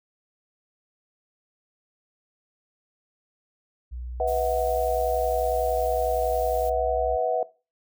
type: tone with pitch glide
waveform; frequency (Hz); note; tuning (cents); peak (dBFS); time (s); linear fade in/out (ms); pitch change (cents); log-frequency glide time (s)
sine; 61.1 to 60.36; B1 to B1; -18 to -39; -32; 3.91-7.17; 20; -21; 5.51-6.44
type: chord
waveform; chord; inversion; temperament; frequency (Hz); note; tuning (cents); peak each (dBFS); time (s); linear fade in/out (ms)
sine; B suspended fourth; none; equal with one note detuned; 493.9 / 649.1 / 740; B4 / E5 / F#5; 0 / -27 / 0; -26; 4.2-7.43; 2
type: noise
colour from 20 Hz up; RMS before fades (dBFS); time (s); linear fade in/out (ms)
blue; -43; 4.27-6.7; 10
effects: noise-tail reverb RT60 0.3 s tail -19 dB re dry